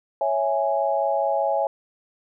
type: chord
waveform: sine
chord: C# minor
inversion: none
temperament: equal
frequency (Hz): 554.4 / 659.3 / 830.6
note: C#5 / E5 / G#5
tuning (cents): 0 / 0 / 0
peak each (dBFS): -24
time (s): 0.21-1.67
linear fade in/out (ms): 2
effects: none